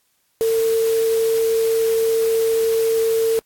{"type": "tone in noise", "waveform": "sine", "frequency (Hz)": 451.3, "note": "A4", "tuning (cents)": 44, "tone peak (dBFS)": -15, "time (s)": [0.41, 3.39], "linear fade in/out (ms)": 0, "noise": "white", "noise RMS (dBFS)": -32, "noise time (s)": [0.41, 3.39], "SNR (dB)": 14, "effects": ["white hiss -65 dBFS RMS until 3.45 s", "AAC 64 kbps"]}